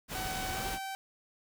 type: noise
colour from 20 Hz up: pink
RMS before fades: -38 dBFS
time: 0.08-0.79 s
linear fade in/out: 50 ms
type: tone with pitch glide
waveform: sawtooth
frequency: 755 to 774 Hz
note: F#5 to G5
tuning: +35 to -22 cents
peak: -33 dBFS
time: 0.15-0.95 s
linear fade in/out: 0 ms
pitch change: +43 cents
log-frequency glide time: 0.52-0.61 s
effects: none